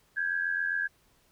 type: tone pair together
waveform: sine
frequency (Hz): 1583 / 1670.6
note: G6 / G#6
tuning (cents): +17 / +10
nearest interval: minor second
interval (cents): 93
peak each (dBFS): -30 / -30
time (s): 0.16-0.88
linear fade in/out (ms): 20
effects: pink hiss -66 dBFS RMS until 1.31 s